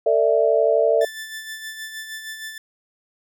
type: chord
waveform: sine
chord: A suspended fourth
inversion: none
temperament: equal with one note detuned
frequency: 449.8 / 587.3 / 659.3 Hz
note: A4 / D5 / E5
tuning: +38 / 0 / 0 cents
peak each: -19 dBFS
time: 0.06-1.05 s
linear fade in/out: 5 ms
type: tone with tremolo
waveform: sawtooth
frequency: 1760 Hz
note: A6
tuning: in tune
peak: -26 dBFS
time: 1.01-2.58 s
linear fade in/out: 2 ms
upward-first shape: sine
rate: 6.4 Hz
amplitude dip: 50%
effects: none